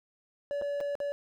triangle tone with dropouts, 572 Hz, D5, 46 cents flat, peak -28 dBFS, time 0.51-1.12 s, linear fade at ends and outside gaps 0 ms, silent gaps 0.614-0.621 / 0.804-0.81 / 0.953-1.002 s, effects none

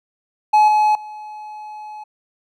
triangle tone with level steps, 850 Hz, G#5, 40 cents sharp, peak -7 / -10 / -29 dBFS, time 0.53-2.04 s, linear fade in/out 10 ms, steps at 0.68 / 0.95 s, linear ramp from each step 2 ms, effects none

